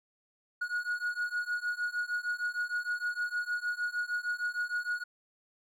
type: beating tone pair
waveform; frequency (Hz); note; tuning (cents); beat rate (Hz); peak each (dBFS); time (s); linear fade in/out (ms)
triangle; 1447 / 1453.5; F#6 / F#6; -39 / -31; 6.5; -33 / -32; 0.61-5.04; 10
effects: none